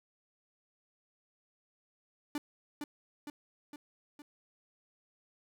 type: tone with echo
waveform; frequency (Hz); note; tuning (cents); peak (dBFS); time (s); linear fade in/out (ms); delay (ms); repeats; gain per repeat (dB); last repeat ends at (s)
45% pulse; 293.7; D4; 0; -33; 2.35-2.38; 2; 460; 4; -4; 4.22
effects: none